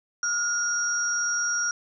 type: tone pair together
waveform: sine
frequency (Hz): 1414 / 5676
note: F6 / F8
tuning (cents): +21 / +27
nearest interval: 2 octaves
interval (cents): 2406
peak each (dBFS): -26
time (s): 0.23-1.71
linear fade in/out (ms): 2
effects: none